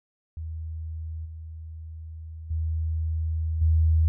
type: tone with level steps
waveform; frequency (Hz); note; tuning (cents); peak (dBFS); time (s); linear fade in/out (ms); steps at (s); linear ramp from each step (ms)
sine; 80.1; E2; -49; -31 / -36 / -24 / -17; 0.37-4.08; 0; 1.25 / 2.5 / 3.61; 10
effects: none